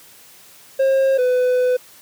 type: tone pair in turn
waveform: triangle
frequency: 536 / 501.1 Hz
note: C5 / B4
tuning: +42 / +25 cents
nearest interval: minor second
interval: 117 cents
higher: first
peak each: -11 / -12 dBFS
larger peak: first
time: 0.79-1.18 / 1.18-1.77 s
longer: second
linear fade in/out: 10 ms
effects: white hiss -46 dBFS RMS until 2.01 s + high-pass 80 Hz 12 dB/octave